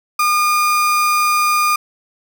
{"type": "tone", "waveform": "35% pulse", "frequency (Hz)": 1214, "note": "D#6", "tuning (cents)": -43, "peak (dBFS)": -11, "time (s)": [0.19, 1.76], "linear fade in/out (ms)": 5, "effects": []}